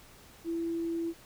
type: tone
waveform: sine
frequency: 333.6 Hz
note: E4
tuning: 21 cents sharp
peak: -30 dBFS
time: 0.44-1.14 s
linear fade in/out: 50 ms
effects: pink hiss -55 dBFS RMS until 1.25 s